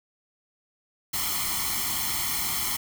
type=noise with comb filter; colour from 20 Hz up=white; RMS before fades=-28 dBFS; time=1.13-2.77 s; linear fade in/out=10 ms; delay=0.94 ms; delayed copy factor=+0.8; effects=none